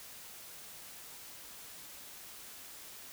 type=silence; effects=white hiss -50 dBFS RMS until 3.12 s